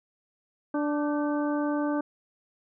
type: harmonic tone with a mistuned harmonic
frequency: 293.7 Hz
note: D4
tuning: in tune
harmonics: 1 / 2 / 3 / 4 / 5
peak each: -26 / -32 / -36 / -38 / -40 dBFS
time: 0.74-2.01 s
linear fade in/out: 5 ms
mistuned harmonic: 5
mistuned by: +68 cents
effects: none